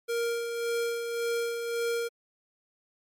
square tone with tremolo, 467.6 Hz, A#4, 5 cents sharp, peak -27 dBFS, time 0.08-2.09 s, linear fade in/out 20 ms, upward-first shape sine, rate 1.8 Hz, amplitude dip 45%, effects MP3 64 kbps

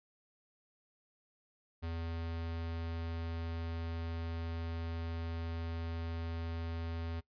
square tone, 83 Hz, E2, 12 cents sharp, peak -38 dBFS, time 1.82-7.21 s, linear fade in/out 20 ms, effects noise-tail reverb RT60 0.1 s tail -19 dB re dry + resampled to 11025 Hz

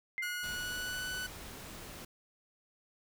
sine tone with exponential decay, 2090 Hz, C7, 2 cents flat, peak -32 dBFS, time 0.18-0.74 s, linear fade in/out 0 ms, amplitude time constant 120 ms
sawtooth tone with pitch glide, 1453 to 1493 Hz, F#6 to F#6, -32 to +15 cents, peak -33 dBFS, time 0.22-1.27 s, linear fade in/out 10 ms, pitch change +47 cents, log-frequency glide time 0.37-1.07 s
pink noise, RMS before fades -47 dBFS, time 0.43-2.05 s, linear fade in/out 5 ms
effects none

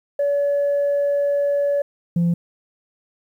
sine tone pair in turn, 570 / 171.33 Hz, C#5 / F3, +48 / -33 cents, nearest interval octave + major sixth, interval 2081 cents, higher first, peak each -15 / -13 dBFS, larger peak second, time 0.19-1.82 / 2.16-2.34 s, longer first, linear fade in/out 5 ms, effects tanh soft clip ceiling -14 dBFS + 9-bit

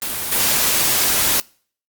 white noise with level steps, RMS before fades -24 / -17 dBFS, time 0.02-1.4 s, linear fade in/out 0 ms, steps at 0.32 s, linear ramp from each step 2 ms, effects noise-tail reverb RT60 0.5 s tail -26 dB re dry + Opus 32 kbps

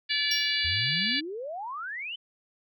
harmonic tone, 577 Hz, D5, 31 cents flat, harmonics 3 / 4 / 5 / 6 / 7 / 8, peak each -32 / -32 / -32 / -32 / -32 / -32 dBFS, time 0.09-1.21 s, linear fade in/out 20 ms
square tone with exponential decay, 5588 Hz, F8, in tune, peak -25 dBFS, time 0.31-0.58 s, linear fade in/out 5 ms, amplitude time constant 58 ms
sine exponential sweep, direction up, 76 to 3109 Hz, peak -33 dBFS, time 0.64-2.16 s, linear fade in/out 10 ms
effects none

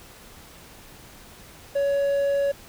triangle tone, 561 Hz, C#5, 21 cents sharp, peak -18 dBFS, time 1.75-2.52 s, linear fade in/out 10 ms, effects pink hiss -47 dBFS RMS until 2.68 s

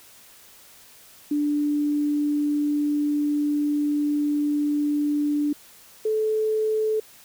sine tone pair in turn, 293.8 / 434.4 Hz, D4 / A4, +1 / -22 cents, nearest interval perfect fifth, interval 677 cents, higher second, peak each -20 dBFS, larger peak neither, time 1.31-5.53 / 6.05-7 s, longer first, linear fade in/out 5 ms, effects white hiss -50 dBFS RMS until 7.24 s

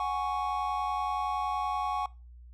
triangle chord, F# suspended second, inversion none, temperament equal, 740 / 830.6 / 1108.7 Hz, F#5 / G#5 / C#6, 0 / 0 / 0 cents, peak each -32 / -31 / -30 dBFS, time 0-2.06 s, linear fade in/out 2 ms, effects noise-tail reverb RT60 0.3 s tail -22 dB re dry + added 60 Hz sine -47 dBFS peak until 2.53 s

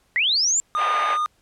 sine linear sweep, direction up, 1864.7 to 7470 Hz, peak -17 dBFS, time 0.16-0.6 s, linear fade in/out 0 ms
triangle tone, 1221 Hz, D#6, 33 cents flat, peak -18 dBFS, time 0.75-1.26 s, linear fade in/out 0 ms
pink band-pass noise, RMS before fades -27 dBFS, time 0.76-1.18 s, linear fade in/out 50 ms, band 620 to 2700 Hz, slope 24 dB/octave
effects pink hiss -63 dBFS RMS until 1.41 s + low-pass 12000 Hz 12 dB/octave

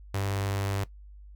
sawtooth tone with notch filter, 98.8 Hz, G2, 14 cents sharp, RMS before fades -30 dBFS, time 0.14-0.84 s, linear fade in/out 5 ms, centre 220 Hz, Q 1.6, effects noise-tail reverb RT60 0.1 s tail -17 dB re dry + added 50 Hz sine -45 dBFS peak until 1.35 s

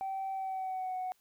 sine tone with pitch glide, 772 to 740.6 Hz, G5 to F#5, -27 to +1 cents, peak -32 dBFS, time 0.01-1.12 s, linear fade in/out 0 ms, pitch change -72 cents, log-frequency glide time 0.32-0.96 s, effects tanh soft clip ceiling -31 dBFS + white hiss -71 dBFS RMS until 1.2 s

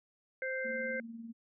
harmonic tone, 522 Hz, C5, 4 cents flat, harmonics 1 / 3 / 4, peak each -37 / -38 / -40 dBFS, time 0.42-1 s, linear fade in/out 2 ms
sine tone with tremolo, 229.5 Hz, A#3, 27 cents flat, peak -40 dBFS, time 0.64-1.33 s, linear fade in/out 20 ms, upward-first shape triangle, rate 20 Hz, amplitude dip 60%
effects none

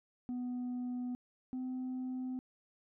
sine tone pair in turn, 247.7 / 255.8 Hz, B3 / C4, +5 / -39 cents, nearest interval minor second, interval 56 cents, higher second, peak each -33 / -34 dBFS, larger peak first, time 0.29-1.15 / 1.53-2.39 s, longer neither, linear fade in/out 0 ms, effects tanh soft clip ceiling -35 dBFS

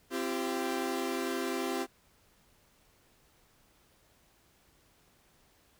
sawtooth chord, C suspended fourth, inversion none, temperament equal with one note detuned, 261.6 / 340.7 / 392 Hz, C4 / F4 / G4, 0 / -43 / 0 cents, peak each -32 dBFS, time 0.1-1.87 s, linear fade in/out 50 ms, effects pink hiss -66 dBFS RMS until 5.79 s

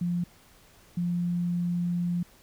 sine tone pair in turn, 174.61 / 174.61 Hz, F3 / F3, 0 / 0 cents, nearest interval unison, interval 0 cents, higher neither, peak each -25 dBFS, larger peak neither, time 0.01-0.24 / 0.97-2.23 s, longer second, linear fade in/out 5 ms, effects pink hiss -57 dBFS RMS until 2.42 s

